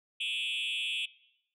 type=tone with frequency modulation; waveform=sine; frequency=2973 Hz; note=F#7; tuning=8 cents sharp; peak=-28 dBFS; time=0.2-1.06 s; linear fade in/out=10 ms; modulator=128 Hz; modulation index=3.8; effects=noise-tail reverb RT60 0.8 s tail -21 dB re dry + tanh soft clip ceiling -30 dBFS